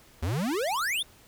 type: exponential sweep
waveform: square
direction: up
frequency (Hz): 72.8 to 3738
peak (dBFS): -27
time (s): 0.22-1.03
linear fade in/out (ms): 10
effects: pink hiss -56 dBFS RMS until 1.27 s